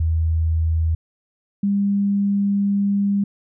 sine tone pair in turn, 80.9 / 200.5 Hz, E2 / G3, -32 / +39 cents, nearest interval octave + major third, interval 1571 cents, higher second, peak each -16 dBFS, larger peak neither, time 0-0.95 / 1.63-3.24 s, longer second, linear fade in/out 5 ms, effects none

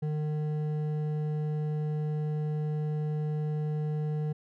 sine tone with hard clipping, 151.8 Hz, D#3, 42 cents flat, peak -30 dBFS, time 0.02-4.33 s, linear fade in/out 10 ms, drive 8 dB, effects none

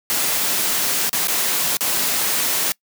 white noise with dropouts, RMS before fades -20 dBFS, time 0.1-2.72 s, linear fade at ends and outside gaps 0 ms, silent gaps 1.094-1.13 / 1.272-1.283 / 1.769-1.808 s, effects noise-tail reverb RT60 0.1 s tail -24 dB re dry + high-pass 150 Hz 12 dB/octave

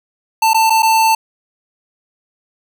square tone with dropouts, 890 Hz, A5, 20 cents sharp, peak -10 dBFS, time 0.42-1.15 s, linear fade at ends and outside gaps 5 ms, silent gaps 0.534-0.544 / 0.698-0.703 / 0.823-0.829 s, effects none

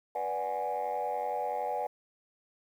sine chord, G# half-diminished seventh, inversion first, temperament equal, 493.9 / 587.3 / 740 / 830.6 Hz, B4 / D5 / F#5 / G#5, 0 / 0 / 0 / 0 cents, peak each -36 / -36 / -34 / -33 dBFS, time 0.15-1.87 s, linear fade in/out 5 ms, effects tanh soft clip ceiling -25 dBFS + 10-bit

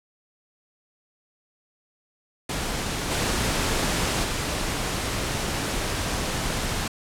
pink noise with level steps, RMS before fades -28 / -24 / -27 dBFS, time 2.49-6.88 s, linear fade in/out 5 ms, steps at 3.1 / 4.23 s, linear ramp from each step 20 ms, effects low-pass 10000 Hz 12 dB/octave

